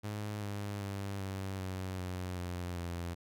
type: tone with pitch steps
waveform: sawtooth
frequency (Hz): 104.5 / 101.7 / 98.98 / 96.33 / 93.75 / 91.24 / 88.79 / 86.41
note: G#2 / G#2 / G2 / G2 / F#2 / F#2 / F2 / F2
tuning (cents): +11 / -36 / +17 / -30 / +23 / -24 / +29 / -18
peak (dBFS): -33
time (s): 0.03-3.15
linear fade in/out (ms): 20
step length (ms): 390
effects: none